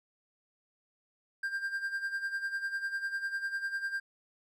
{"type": "tone with tremolo", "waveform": "triangle", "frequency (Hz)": 1591, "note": "G6", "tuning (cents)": 25, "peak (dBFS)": -28, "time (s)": [1.43, 4], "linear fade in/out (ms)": 5, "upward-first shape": "sine", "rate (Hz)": 10, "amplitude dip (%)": 70, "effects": []}